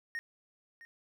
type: tone with echo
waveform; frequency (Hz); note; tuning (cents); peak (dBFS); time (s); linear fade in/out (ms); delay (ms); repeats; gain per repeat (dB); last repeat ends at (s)
triangle; 1854; A#6; -10; -33; 0.15-0.19; 0; 660; 1; -15; 0.85
effects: none